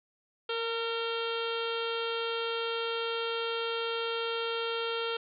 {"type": "harmonic tone with a mistuned harmonic", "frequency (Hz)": 457.5, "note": "A#4", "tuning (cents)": -32, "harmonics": [1, 2, 3, 4, 5, 6, 7, 8, 9, 10], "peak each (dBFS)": [-33, -42, -37, -48, -47, -41, -38, -45, -49, -52], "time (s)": [0.49, 5.17], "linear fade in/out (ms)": 5, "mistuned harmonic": 1, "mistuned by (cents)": 16, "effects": []}